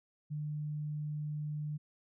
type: tone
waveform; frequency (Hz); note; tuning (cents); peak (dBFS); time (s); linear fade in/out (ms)
sine; 150; D3; +37; -35; 0.3-1.78; 20
effects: none